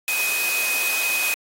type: tone in noise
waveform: sine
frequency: 2510 Hz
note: D#7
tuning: 15 cents sharp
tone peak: -22 dBFS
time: 0.08-1.34 s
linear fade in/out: 0 ms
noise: white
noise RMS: -26 dBFS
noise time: 0.08-1.34 s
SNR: +1 dB
effects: high-pass 400 Hz 12 dB/octave + AAC 48 kbps